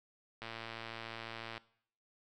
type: click train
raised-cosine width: 0.3 ms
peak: -27 dBFS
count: 133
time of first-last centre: 0.42-1.578 s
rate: 114 Hz
effects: noise-tail reverb RT60 0.6 s tail -19 dB re dry